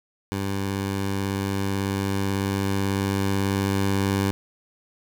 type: tone with level ramp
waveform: 15% pulse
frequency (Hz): 98.2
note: G2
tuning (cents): +4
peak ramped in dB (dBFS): -19 to -14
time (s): 0.32-4.31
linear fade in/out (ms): 0
effects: none